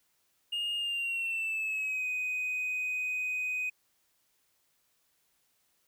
triangle tone with pitch glide, 2841 to 2502 Hz, F7 to D#7, +29 to +9 cents, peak -28 dBFS, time 0.52-3.7 s, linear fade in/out 10 ms, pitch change -220 cents, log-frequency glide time 0.76-2.07 s, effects tanh soft clip ceiling -25 dBFS + white hiss -73 dBFS RMS until 5.87 s

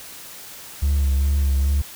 triangle tone with vibrato, 69.6 Hz, C#2, 8 cents sharp, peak -13 dBFS, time 0.82-1.82 s, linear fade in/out 10 ms, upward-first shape sine, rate 2.4 Hz, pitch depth 43 cents each way, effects tanh soft clip ceiling -11 dBFS + white hiss -39 dBFS RMS until 1.95 s

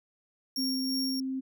40% pulse tone with tremolo, 5540 Hz, F8, 15 cents flat, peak -29 dBFS, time 0.56-1.2 s, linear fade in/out 2 ms, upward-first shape sine, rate 2.9 Hz, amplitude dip 35%
sine tone with pitch glide, 261.6 to 263.6 Hz, C4 to C4, 0 to +13 cents, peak -30 dBFS, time 0.57-1.41 s, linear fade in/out 20 ms, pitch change +13 cents, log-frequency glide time 0.8-0.96 s
effects none

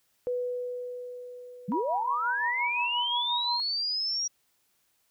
sine tone with exponential decay, 493.9 Hz, B4, in tune, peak -26 dBFS, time 0.27-3.31 s, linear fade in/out 0 ms, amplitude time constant 660 ms
sine linear sweep, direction up, 165.4 to 5730 Hz, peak -27 dBFS, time 1.68-4.28 s, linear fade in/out 10 ms
sine tone with tremolo, 965 Hz, B5, 40 cents flat, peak -27 dBFS, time 1.72-3.6 s, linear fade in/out 0 ms, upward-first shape sine, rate 5.7 Hz, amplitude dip 65%
effects white hiss -71 dBFS RMS until 5.1 s

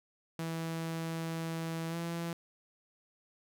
sawtooth tone with pitch glide, 163.9 to 168.61 Hz, E3 to E3, -10 to +39 cents, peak -31 dBFS, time 0.39-2.33 s, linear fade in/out 2 ms, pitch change +49 cents, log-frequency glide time 1.89-1.96 s, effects none

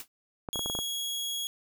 white noise with exponential decay, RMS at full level -37 dBFS, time 0-0.08 s, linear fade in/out 1 ms, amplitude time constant 17 ms
clicks, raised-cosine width 1 ms, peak -21 dBFS, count 7, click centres 0.488 / 0.558 / 0.593 / 0.66 / 0.699 / 0.751 / 0.789 s
sawtooth tone, 3322 Hz, G#7, in tune, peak -28 dBFS, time 0.53-1.47 s, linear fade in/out 0 ms
effects none

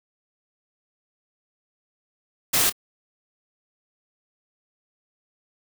white noise with echo, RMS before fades -20 dBFS, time 2.53-2.7 s, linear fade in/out 10 ms, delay 26 ms, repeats 1, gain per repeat -15 dB, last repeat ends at 2.726 s, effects none

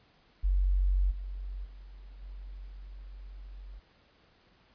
sine tone with level steps, 46.63 Hz, F#1, 14 cents sharp, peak -23 / -35 / -45 / -40 / -42 dBFS, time 0.43-3.8 s, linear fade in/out 20 ms, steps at 1.1 / 1.64 / 2.21 / 2.65 s, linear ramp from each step 20 ms, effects pink hiss -64 dBFS RMS until 4.74 s + resampled to 11025 Hz

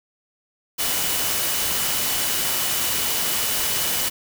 sine tone in noise, 2960 Hz, F#7, in tune, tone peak -33 dBFS, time 0.78-4.1 s, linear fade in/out 20 ms, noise white, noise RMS -23 dBFS, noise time 0.78-4.1 s, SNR -13 dB, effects none

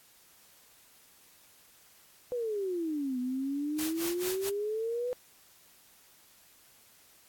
sine exponential two-way sweep, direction down then up, 502 to 246.9 to 502 Hz, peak -30 dBFS, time 2.32-5.13 s, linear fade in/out 0 ms, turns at 3.19 s
white noise with tremolo, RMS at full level -35 dBFS, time 3.78-4.5 s, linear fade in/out 10 ms, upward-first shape sine, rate 4.5 Hz, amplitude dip 90%
effects white hiss -60 dBFS RMS until 7.28 s + AAC 64 kbps

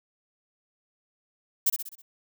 violet noise with echo, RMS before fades -21 dBFS, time 1.66-1.7 s, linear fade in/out 10 ms, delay 64 ms, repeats 5, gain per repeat -6 dB, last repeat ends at 2.02 s, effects none

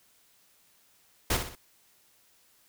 pink noise with echo, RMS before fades -26 dBFS, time 1.3-1.37 s, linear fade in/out 5 ms, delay 61 ms, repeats 3, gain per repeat -7 dB, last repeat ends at 1.553 s, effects white hiss -64 dBFS RMS until 2.68 s

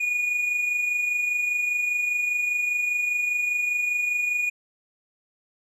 triangle tone pair together, 2426 / 2451 Hz, D#7 / D#7, -44 / -27 cents, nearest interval unison, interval 17 cents, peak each -32 / -21 dBFS, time 0-4.5 s, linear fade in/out 10 ms, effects resampled to 32000 Hz

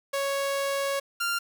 sawtooth tone pair in turn, 554.4 / 1391.4 Hz, C#5 / F6, 0 / -7 cents, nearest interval octave + major third, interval 1593 cents, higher second, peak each -22 dBFS, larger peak neither, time 0.13-1 / 1.2-1.39 s, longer first, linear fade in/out 10 ms, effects 8-bit

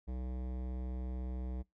sine tone with hard clipping, 63 Hz, B1, 35 cents sharp, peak -39 dBFS, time 0.07-1.63 s, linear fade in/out 20 ms, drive 17 dB, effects noise-tail reverb RT60 0.2 s tail -25 dB re dry

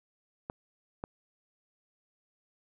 clicks, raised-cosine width 1 ms, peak -22 dBFS, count 2, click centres 0.499 / 1.039 s, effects none

